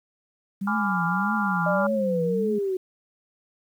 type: tone with vibrato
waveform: sine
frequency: 191.5 Hz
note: G3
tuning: 40 cents flat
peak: -25 dBFS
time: 0.61-2.59 s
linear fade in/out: 10 ms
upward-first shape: triangle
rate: 1.7 Hz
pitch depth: 240 cents each way
type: chord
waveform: sine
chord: G# diminished seventh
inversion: none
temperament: equal with one note detuned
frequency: 830.6 / 1005 / 1174.7 / 1396.9 Hz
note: G#5 / B5 / D6 / F6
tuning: 0 / +30 / 0 / 0 cents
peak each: -29 / -32 / -30 / -27 dBFS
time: 0.67-1.87 s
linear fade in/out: 5 ms
type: linear sweep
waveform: sine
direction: down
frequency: 611 to 367.1 Hz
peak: -23 dBFS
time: 1.66-2.77 s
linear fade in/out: 5 ms
effects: 9-bit